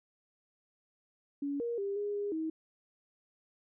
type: tone with pitch steps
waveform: sine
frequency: 283.3 / 471.2 / 398.5 / 410.9 / 408 / 318.7 Hz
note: C#4 / A#4 / G4 / G#4 / G#4 / D#4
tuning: +38 / +19 / +28 / -18 / -31 / +42 cents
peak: -32 dBFS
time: 1.42-2.5 s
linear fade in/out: 5 ms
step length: 180 ms
effects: none